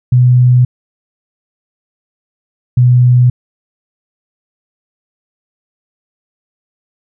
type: tone pair in turn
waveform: sine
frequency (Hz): 124.7 / 124.02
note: B2 / B2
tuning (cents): +17 / +8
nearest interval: unison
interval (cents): 9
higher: first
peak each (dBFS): -4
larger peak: neither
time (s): 0.12-0.65 / 2.77-3.3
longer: neither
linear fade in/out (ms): 5
effects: none